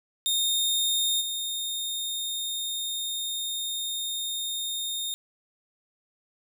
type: tone with level steps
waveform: sawtooth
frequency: 3670 Hz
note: A#7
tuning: 28 cents flat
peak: -20 / -26 dBFS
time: 0.26-5.14 s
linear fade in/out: 0 ms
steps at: 1.2 s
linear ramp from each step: 20 ms
effects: none